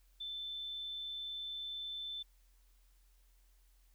sine tone, 3531 Hz, A7, 5 cents sharp, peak -40 dBFS, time 0.2-2.23 s, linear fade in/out 10 ms, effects added 43 Hz sine -64 dBFS peak until 3.94 s + white hiss -75 dBFS RMS until 3.94 s

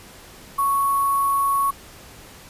sine tone with sample-and-hold, 1108.7 Hz, C#6, in tune, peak -17 dBFS, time 0.58-1.71 s, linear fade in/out 10 ms, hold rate 11025 Hz, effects pink hiss -44 dBFS RMS until 2.49 s + resampled to 32000 Hz

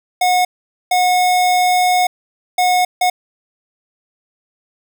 square tone bursts at uneven times, 727 Hz, F#5, 31 cents flat, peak -12 dBFS, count 4, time 0.21-0.45 / 0.91-2.07 / 2.58-2.85 / 3.01-3.1 s, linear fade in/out 5 ms, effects none

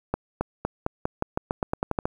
accelerating click train, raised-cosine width 1 ms, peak -10 dBFS, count 14, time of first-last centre 0.14-2.055 s, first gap 270 ms, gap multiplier 0.89, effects 8-bit

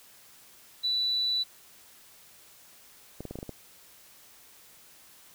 sine tone, 3963 Hz, B7, 5 cents sharp, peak -25 dBFS, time 0.83-1.44 s, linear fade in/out 20 ms
clicks, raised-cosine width 2 ms, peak -24 dBFS, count 7, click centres 3.206 / 3.253 / 3.31 / 3.356 / 3.388 / 3.429 / 3.493 s
effects white hiss -55 dBFS RMS until 5.34 s

